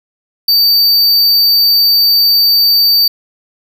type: tone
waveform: square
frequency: 4611 Hz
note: D8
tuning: 33 cents flat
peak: -7 dBFS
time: 0.48-3.08 s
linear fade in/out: 5 ms
effects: 7-bit